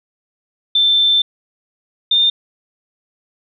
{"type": "tone pair in turn", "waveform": "sine", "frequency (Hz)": [3550, 3614], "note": ["A7", "A7"], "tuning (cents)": [15, 46], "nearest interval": "unison", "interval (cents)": 31, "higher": "second", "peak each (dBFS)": -10, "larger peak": "neither", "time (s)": [[0.75, 1.22], [2.11, 2.3]], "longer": "first", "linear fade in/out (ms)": 5, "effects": []}